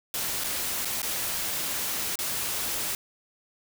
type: noise with dropouts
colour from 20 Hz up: white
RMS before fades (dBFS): -30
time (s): 0.14-2.95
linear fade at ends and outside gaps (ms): 1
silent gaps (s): 0.438-0.442 / 0.848-0.854 / 1.018-1.029 / 2.156-2.189
effects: none